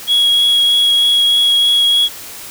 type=tone with vibrato; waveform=sine; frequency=3322 Hz; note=G#7; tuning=in tune; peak=-6 dBFS; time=0.07-2.09 s; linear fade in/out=50 ms; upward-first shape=triangle; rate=3.2 Hz; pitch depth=10 cents each way; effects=tanh soft clip ceiling -8 dBFS + white hiss -31 dBFS RMS until 2.5 s